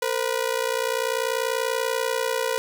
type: ring-modulated tone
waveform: sawtooth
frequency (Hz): 488.1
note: B4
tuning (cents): -20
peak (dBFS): -16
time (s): 0.02-2.58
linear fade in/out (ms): 0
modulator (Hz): 30.2
effects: none